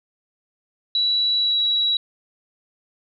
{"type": "tone with pitch glide", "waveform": "sine", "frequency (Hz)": [3926, 3894], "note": ["B7", "B7"], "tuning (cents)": [-11, -25], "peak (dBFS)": -17, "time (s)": [0.95, 1.97], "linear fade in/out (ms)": 2, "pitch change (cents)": -14, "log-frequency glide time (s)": [1.36, 1.6], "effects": []}